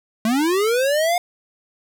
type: linear sweep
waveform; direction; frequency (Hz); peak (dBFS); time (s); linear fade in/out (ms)
square; up; 211.4 to 720; -17; 0.25-1.18; 2
effects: none